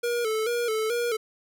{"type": "tone with vibrato", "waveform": "square", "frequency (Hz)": 456.5, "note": "A#4", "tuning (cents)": -36, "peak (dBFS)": -25, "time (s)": [0.03, 1.17], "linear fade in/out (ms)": 10, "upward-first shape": "square", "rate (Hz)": 2.3, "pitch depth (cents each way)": 76, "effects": []}